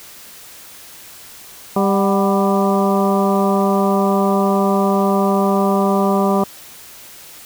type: harmonic tone with a mistuned harmonic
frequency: 197.7 Hz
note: G3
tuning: 15 cents sharp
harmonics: 1 / 2 / 3 / 4 / 5 / 6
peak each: -16 / -19 / -21 / -22 / -23 / -24 dBFS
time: 1.76-6.44 s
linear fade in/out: 5 ms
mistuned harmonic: 4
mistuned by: -66 cents
effects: white hiss -39 dBFS RMS until 7.45 s